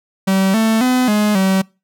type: tone with pitch steps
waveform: 45% pulse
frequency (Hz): 191.9 / 222.2 / 253 / 210.1 / 191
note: G3 / A3 / B3 / G#3 / G3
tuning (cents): -37 / +17 / +42 / +20 / -45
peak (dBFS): -12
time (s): 0.27-1.62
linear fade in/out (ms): 10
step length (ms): 270
effects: noise-tail reverb RT60 0.3 s tail -26 dB re dry